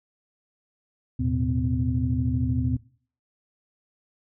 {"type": "tone cluster", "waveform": "sine", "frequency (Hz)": [78.6, 111.5, 124.4, 254.5], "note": ["D#2", "A2", "B2", "C4"], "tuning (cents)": [18, 23, 13, -48], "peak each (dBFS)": -27, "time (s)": [1.19, 2.77], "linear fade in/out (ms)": 10, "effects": ["noise-tail reverb RT60 0.5 s tail -22 dB re dry", "tanh soft clip ceiling -11 dBFS"]}